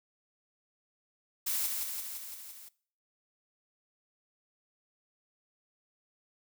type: noise with echo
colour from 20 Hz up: blue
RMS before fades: -32 dBFS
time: 1.46-1.67 s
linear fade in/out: 10 ms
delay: 170 ms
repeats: 6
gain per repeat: -3 dB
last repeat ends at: 2.69 s
effects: noise-tail reverb RT60 0.5 s tail -21 dB re dry